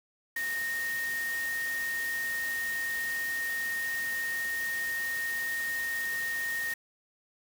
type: tone in noise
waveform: sine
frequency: 1850 Hz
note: A#6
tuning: 14 cents flat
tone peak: -30 dBFS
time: 0.36-6.74 s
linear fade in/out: 5 ms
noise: white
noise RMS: -41 dBFS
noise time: 0.36-6.74 s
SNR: +8 dB
effects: none

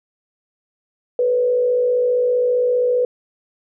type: tone with frequency modulation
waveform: sine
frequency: 493.9 Hz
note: B4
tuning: in tune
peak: -14 dBFS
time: 1.19-3.05 s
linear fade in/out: 2 ms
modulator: 55.2 Hz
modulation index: 0.42
effects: none

